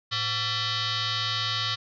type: tone with frequency modulation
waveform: sine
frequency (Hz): 110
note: A2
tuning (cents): 0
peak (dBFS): -25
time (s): 0.11-1.76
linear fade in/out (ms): 20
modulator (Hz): 625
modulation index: 7.2
effects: none